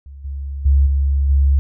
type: tone with level steps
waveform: sine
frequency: 69.3 Hz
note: C#2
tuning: in tune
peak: -33 / -23 / -9 / -13 / -10 dBFS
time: 0.06-1.59 s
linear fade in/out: 0 ms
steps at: 0.24 / 0.65 / 0.86 / 1.29 s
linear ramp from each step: 10 ms
effects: none